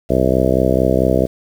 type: harmonic tone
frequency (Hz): 64.5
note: C2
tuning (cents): -24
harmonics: 1 / 2 / 3 / 4 / 5 / 6 / 7 / 8 / 9 / 10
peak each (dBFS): -21 / -21 / -21 / -21 / -21 / -21 / -21 / -21 / -21 / -21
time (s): 0.09-1.27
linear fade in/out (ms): 20
effects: 7-bit